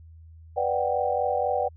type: chord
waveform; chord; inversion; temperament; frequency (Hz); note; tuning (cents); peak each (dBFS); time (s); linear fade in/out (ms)
sine; G major seventh; first; equal; 493.9 / 587.3 / 740 / 784; B4 / D5 / F#5 / G5; 0 / 0 / 0 / 0; -28; 0.56-1.69; 20
effects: added 81 Hz sine -45 dBFS peak until 1.76 s